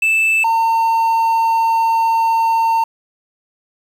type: tone pair in turn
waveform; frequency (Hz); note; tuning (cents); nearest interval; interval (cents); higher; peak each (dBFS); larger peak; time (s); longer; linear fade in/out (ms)
triangle; 2637 / 907.9; E7 / A#5; 0 / -46; octave + tritone; 1846; first; -10; neither; 0.02-0.44 / 0.44-2.84; second; 5
effects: 7-bit